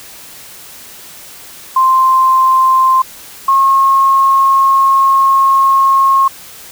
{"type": "tone pair in turn", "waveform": "sine", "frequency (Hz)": [1046.5, 1082.2], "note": ["C6", "C#6"], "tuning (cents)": [0, -42], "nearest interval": "minor second", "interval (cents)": 58, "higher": "second", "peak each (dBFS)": -6, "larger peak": "neither", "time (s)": [[1.76, 3.02], [3.48, 6.28]], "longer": "second", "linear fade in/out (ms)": 5, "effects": ["white hiss -34 dBFS RMS until 6.71 s"]}